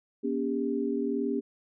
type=tone cluster; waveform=sine; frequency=241.5 / 283 / 400.2 Hz; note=B3 / C#4 / G4; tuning=-39 / +36 / +36 cents; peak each=-31 dBFS; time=0.23-1.41 s; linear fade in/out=20 ms; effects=none